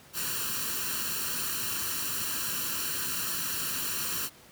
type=noise with comb filter; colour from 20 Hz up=white; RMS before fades=-32 dBFS; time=0.13-4.3 s; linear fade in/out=50 ms; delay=0.7 ms; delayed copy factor=+0.8; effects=pink hiss -54 dBFS RMS until 4.51 s + high-pass 80 Hz 12 dB/octave